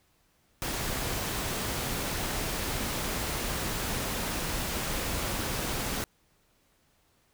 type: noise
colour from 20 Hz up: pink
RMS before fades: -32 dBFS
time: 0.62-6.04 s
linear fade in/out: 0 ms
effects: pink hiss -68 dBFS RMS until 7.33 s